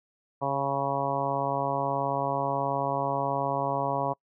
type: harmonic tone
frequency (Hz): 138.59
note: C#3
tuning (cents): 0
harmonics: 1 / 2 / 3 / 4 / 5 / 6 / 7 / 8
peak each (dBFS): -35 / -37 / -37 / -32 / -32 / -35 / -31 / -36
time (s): 0.41-4.14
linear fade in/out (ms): 20
effects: noise-tail reverb RT60 0.1 s tail -26 dB re dry